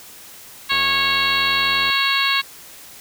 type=harmonic tone; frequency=550 Hz; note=C#5; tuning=14 cents flat; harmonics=2 / 3 / 4 / 5 / 6 / 7 / 8; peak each=-23 / -24 / -23 / -23 / -26 / -23 / -25 dBFS; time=0.69-2.42 s; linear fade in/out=20 ms
type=click train; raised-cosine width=1 ms; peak=-21 dBFS; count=106; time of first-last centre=0.72-1.9 s; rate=89 Hz
effects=white hiss -41 dBFS RMS until 3 s